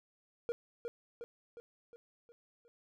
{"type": "tone with echo", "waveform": "triangle", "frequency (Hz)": 471.6, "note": "A#4", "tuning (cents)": 20, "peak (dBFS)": -30, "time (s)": [0.49, 0.52], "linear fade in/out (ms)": 0, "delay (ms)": 360, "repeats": 6, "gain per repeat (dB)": -5, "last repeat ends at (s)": 2.68, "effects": []}